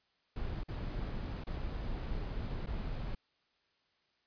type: noise with dropouts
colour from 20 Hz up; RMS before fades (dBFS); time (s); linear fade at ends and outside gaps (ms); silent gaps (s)
brown; -38; 0.36-3.15; 5; 0.635-0.684 / 1.439-1.468 / 2.662-2.669
effects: white hiss -75 dBFS RMS until 4.26 s + resampled to 11025 Hz